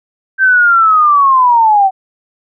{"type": "linear sweep", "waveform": "sine", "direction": "down", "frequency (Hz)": [1568, 750], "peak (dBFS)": -5, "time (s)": [0.38, 1.91], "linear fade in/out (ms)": 50, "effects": []}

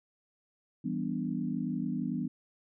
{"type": "chord", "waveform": "sine", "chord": "E minor seventh", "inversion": "none", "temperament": "equal", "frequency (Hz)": [164.81, 196, 246.9, 293.7], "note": ["E3", "G3", "B3", "D4"], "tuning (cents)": [0, 0, 0, 0], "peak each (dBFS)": [-37, -36, -34, -38], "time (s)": [0.84, 2.28], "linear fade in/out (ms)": 10, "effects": []}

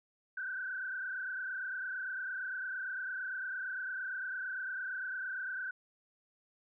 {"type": "tone with frequency modulation", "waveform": "sine", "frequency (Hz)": 1525, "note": "G6", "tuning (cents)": -48, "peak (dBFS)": -36, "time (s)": [0.37, 5.71], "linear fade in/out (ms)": 5, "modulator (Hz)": 28.8, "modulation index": 2, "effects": []}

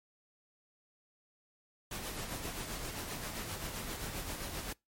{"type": "noise with tremolo", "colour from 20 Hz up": "pink", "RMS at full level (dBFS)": -39, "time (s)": [1.91, 4.73], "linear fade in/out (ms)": 5, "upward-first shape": "sine", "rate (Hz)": 7.6, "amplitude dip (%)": 40, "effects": ["noise-tail reverb RT60 0.2 s tail -25 dB re dry", "MP3 64 kbps"]}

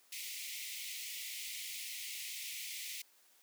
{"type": "high-pass noise", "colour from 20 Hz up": "pink", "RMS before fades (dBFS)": -44, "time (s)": [0.12, 3.02], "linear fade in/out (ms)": 5, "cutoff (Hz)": 2000, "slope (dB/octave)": 96, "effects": ["white hiss -67 dBFS RMS until 3.42 s", "high-pass 300 Hz 12 dB/octave"]}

